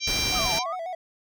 harmonic tone, 788 Hz, G5, 9 cents sharp, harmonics 3 / 4 / 5 / 6 / 7 / 8, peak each -30 / -35 / -30 / -34 / -30 / -33 dBFS, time 0-0.64 s, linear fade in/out 50 ms
pink noise, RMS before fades -31 dBFS, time 0.07-0.59 s, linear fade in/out 5 ms
triangle tone with vibrato, 698.5 Hz, F5, in tune, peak -28 dBFS, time 0.32-0.95 s, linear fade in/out 5 ms, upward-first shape square, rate 7.4 Hz, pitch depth 91 cents each way
sine linear two-way sweep, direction down then up, 1326 to 830.6 to 1320 Hz, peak -30 dBFS, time 0.34-0.76 s, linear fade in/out 20 ms, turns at 0.54 s
effects none

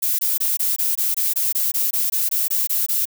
violet noise bursts, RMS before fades -20 dBFS, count 16, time 0.02-3.055 s, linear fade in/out 10 ms, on 170 ms, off 21 ms, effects none

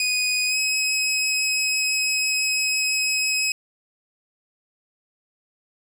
20% pulse tone with pitch glide, 2489 to 2549 Hz, D#7 to D#7, 0 to +41 cents, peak -15 dBFS, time 0-3.52 s, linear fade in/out 2 ms, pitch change +41 cents, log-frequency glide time 0.47-0.57 s, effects none

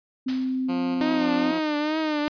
sine tone, 259.2 Hz, C4, 16 cents flat, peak -23 dBFS, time 0.26-1.52 s, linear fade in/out 10 ms
white noise with exponential decay, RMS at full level -32 dBFS, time 0.28-0.79 s, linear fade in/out 5 ms, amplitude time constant 110 ms
10% pulse tone with tremolo, 176.6 Hz, F3, 20 cents sharp, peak -22 dBFS, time 0.68-1.6 s, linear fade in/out 20 ms, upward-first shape square, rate 1.9 Hz, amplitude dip 25%
sawtooth tone with vibrato, 305.8 Hz, D#4, 30 cents flat, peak -19 dBFS, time 1.01-2.28 s, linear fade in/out 0 ms, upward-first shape triangle, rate 2.3 Hz, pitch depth 73 cents each way
effects resampled to 11025 Hz

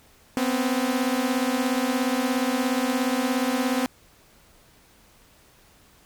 sawtooth beating tone pair, 246.9 / 263.9 Hz, B3 / C4, 0 / +15 cents, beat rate 17 Hz, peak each -21 / -21 dBFS, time 0.37-3.86 s, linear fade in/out 0 ms, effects pink hiss -56 dBFS RMS until 6.05 s

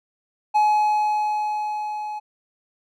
triangle tone with level ramp, 846 Hz, G#5, 32 cents sharp, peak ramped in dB -12 to -26 dBFS, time 0.54-2.2 s, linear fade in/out 20 ms, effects none

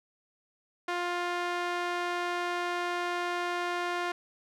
sawtooth tone with band-pass filter, 351.8 Hz, F4, 13 cents sharp, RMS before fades -32 dBFS, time 0.88-4.12 s, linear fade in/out 5 ms, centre 1400 Hz, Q 0.73, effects none

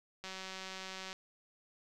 click train, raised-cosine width 0.2 ms, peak -27 dBFS, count 169, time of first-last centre 0.24-1.129 s, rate 189 Hz, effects none

